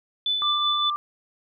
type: tone with tremolo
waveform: sine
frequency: 3497 Hz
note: A7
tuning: 11 cents flat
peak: -20 dBFS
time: 0.26-0.9 s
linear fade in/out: 2 ms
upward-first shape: triangle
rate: 5.3 Hz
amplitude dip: 45%
type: tone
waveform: sine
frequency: 1185 Hz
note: D6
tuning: 15 cents sharp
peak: -24 dBFS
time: 0.42-0.96 s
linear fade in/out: 0 ms
effects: none